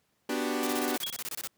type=chord; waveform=sawtooth; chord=G major seventh; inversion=first; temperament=equal; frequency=246.9 / 293.7 / 370 / 392 Hz; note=B3 / D4 / F#4 / G4; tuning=0 / 0 / 0 / 0 cents; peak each=-29 / -29 / -32 / -32 dBFS; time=0.29-0.97 s; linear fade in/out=5 ms
type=noise bursts; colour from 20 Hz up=white; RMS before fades=-36 dBFS; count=14; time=0.63-1.473 s; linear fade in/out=0 ms; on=37 ms; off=25 ms
type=tone with exponential decay; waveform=sine; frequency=3322 Hz; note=G#7; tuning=in tune; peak=-28 dBFS; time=1.03-1.23 s; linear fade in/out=2 ms; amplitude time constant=42 ms
effects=pink hiss -73 dBFS RMS until 1.57 s + high-pass 100 Hz 12 dB/octave